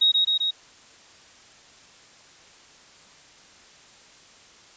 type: tone with echo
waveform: sine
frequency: 3778 Hz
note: A#7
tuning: 22 cents sharp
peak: -15 dBFS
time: 0.01-0.12 s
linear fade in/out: 10 ms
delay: 130 ms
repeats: 3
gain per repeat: -2 dB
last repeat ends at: 0.51 s
effects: white hiss -51 dBFS RMS until 4.76 s + resampled to 16000 Hz